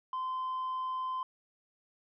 sine tone with tanh clipping, 1032 Hz, C6, 24 cents flat, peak -33 dBFS, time 0.13-1.23 s, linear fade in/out 2 ms, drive 1 dB, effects none

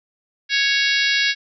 harmonic tone with a mistuned harmonic, 554.4 Hz, C#5, in tune, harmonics 3 / 4 / 5 / 6 / 7 / 8 / 9 / 10, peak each -21 / -22 / -25 / -26 / -24 / -27 / -26 / -32 dBFS, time 0.49-1.35 s, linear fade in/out 50 ms, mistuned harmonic 10, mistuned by +28 cents, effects none

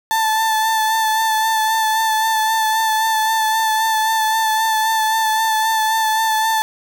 35% pulse tone with vibrato, 881 Hz, A5, 2 cents sharp, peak -13 dBFS, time 0.11-6.62 s, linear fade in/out 0 ms, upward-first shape sine, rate 3.8 Hz, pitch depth 23 cents each way, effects none

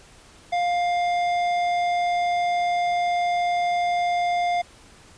sine tone with tanh clipping, 703 Hz, F5, 11 cents sharp, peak -22 dBFS, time 0.52-4.62 s, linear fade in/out 10 ms, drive 13 dB, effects pink hiss -50 dBFS RMS until 5.17 s + resampled to 22050 Hz

